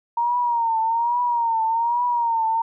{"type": "tone with vibrato", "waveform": "sine", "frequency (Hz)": 932.3, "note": "A#5", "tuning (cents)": 0, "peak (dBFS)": -18, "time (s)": [0.17, 2.62], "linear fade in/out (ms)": 5, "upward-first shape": "triangle", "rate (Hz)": 1.2, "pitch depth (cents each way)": 88, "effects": []}